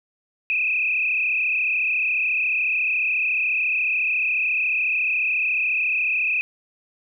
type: tone with frequency modulation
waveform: sine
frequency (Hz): 2525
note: D#7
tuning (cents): +25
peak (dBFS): -19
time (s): 0.5-6.41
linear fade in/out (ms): 0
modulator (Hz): 34.1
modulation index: 3
effects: none